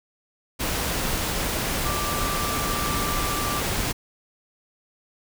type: tone in noise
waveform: sine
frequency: 1174.7 Hz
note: D6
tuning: in tune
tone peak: -29 dBFS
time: 1.84-3.61 s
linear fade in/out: 20 ms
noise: pink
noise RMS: -26 dBFS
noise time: 0.59-3.93 s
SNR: -6 dB
effects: none